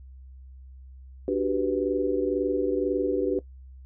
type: chord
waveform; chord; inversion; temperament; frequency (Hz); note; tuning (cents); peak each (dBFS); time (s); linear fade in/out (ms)
sine; G major seventh; second; equal; 293.7 / 370 / 392 / 493.9; D4 / F#4 / G4 / B4; 0 / 0 / 0 / 0; -28; 1.28-3.39; 2
effects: noise-tail reverb RT60 0.1 s tail -18 dB re dry + added 65 Hz sine -43 dBFS peak until 3.85 s